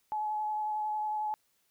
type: tone with vibrato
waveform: sine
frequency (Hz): 852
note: G#5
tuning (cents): +44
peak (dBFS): -30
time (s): 0.12-1.34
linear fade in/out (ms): 0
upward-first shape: sine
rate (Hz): 11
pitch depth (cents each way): 14
effects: white hiss -73 dBFS RMS until 1.7 s